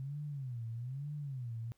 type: tone with vibrato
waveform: sine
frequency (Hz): 130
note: C3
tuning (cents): -11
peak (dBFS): -38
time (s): 0-1.72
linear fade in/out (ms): 0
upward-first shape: sine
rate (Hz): 1.1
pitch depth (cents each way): 230
effects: pink hiss -75 dBFS RMS until 1.77 s